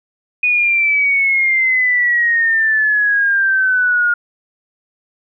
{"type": "exponential sweep", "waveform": "sine", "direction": "down", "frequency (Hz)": [2482, 1421], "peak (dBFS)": -11, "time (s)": [0.43, 4.14], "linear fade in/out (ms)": 5, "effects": []}